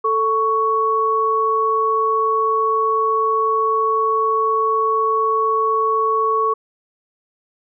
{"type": "tone pair together", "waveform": "sine", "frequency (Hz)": [442.1, 1114], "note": ["A4", "C#6"], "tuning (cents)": [8, 8], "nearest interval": "octave + major third", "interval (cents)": 1600, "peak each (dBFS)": [-20, -16], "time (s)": [0.04, 6.54], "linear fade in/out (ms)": 10, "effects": []}